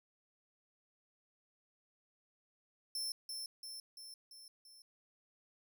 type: tone with echo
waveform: sawtooth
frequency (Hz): 5340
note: E8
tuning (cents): +22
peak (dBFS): -35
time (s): 2.95-3.12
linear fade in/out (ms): 2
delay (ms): 340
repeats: 5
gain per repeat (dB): -4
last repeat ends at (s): 4.82
effects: none